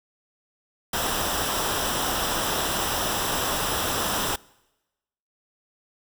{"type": "noise with comb filter", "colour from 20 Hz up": "pink", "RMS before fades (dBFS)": -26, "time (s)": [0.93, 4.36], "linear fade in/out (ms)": 5, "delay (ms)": 0.45, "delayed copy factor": -0.6, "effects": ["noise-tail reverb RT60 1.0 s tail -24 dB re dry"]}